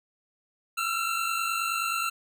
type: tone pair together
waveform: 25% pulse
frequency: 1318.5 / 1368 Hz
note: E6 / F6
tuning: 0 / -36 cents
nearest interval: minor second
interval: 64 cents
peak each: -27 / -25 dBFS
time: 0.77-2.1 s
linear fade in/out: 10 ms
effects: none